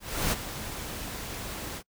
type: noise with ADSR envelope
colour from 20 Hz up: pink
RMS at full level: -26 dBFS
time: 0-1.83 s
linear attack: 320 ms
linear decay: 26 ms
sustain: -11 dB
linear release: 65 ms
effects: noise-tail reverb RT60 0.1 s tail -26 dB re dry